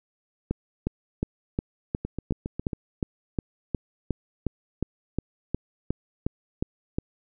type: two click trains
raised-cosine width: 3 ms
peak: -17 / -12 dBFS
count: 6 / 19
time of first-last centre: 2.05-2.732 / 0.51-6.985 s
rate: 7.33 / 2.78 Hz
effects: none